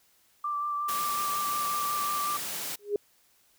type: tone with vibrato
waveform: sine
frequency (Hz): 1174.7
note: D6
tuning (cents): 0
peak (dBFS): -28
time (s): 0.44-2.37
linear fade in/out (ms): 5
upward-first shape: sine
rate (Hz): 5.5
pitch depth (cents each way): 16
type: high-pass noise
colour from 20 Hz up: white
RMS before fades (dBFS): -35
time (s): 0.88-2.76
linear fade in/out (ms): 10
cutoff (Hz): 110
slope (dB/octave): 48
type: tone with exponential growth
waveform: sine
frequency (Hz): 410.9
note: G#4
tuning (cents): -18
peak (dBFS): -20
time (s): 2.79-2.96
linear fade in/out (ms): 2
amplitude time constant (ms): 36
effects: white hiss -65 dBFS RMS until 3.58 s